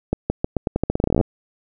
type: accelerating click train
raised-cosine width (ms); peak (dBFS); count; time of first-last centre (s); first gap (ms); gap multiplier
2; -5; 20; 0.13-1.212; 170; 0.85
effects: none